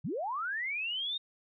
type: linear sweep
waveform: sine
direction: up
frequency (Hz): 110 to 3729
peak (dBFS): -32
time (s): 0.04-1.18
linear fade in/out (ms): 10
effects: none